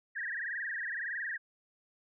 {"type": "tone with frequency modulation", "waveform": "sine", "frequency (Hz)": 1760, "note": "A6", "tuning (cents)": 0, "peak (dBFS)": -34, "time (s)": [0.15, 1.38], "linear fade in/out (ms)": 20, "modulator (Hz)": 21.7, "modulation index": 7.8, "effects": []}